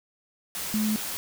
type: tone in noise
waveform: sine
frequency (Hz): 214.7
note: A3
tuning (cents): -42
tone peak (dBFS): -23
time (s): 0.74-0.96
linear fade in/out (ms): 0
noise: white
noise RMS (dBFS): -33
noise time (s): 0.55-1.17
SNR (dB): +7
effects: none